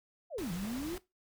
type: exponential two-way sweep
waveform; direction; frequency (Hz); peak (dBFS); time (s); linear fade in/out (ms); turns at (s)
sine; down then up; 740 to 164.6 to 388.4; -35; 0.3-0.99; 50; 0.52
type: noise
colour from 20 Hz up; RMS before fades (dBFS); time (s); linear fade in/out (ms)
pink; -45; 0.38-0.98; 2
effects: noise-tail reverb RT60 0.2 s tail -18 dB re dry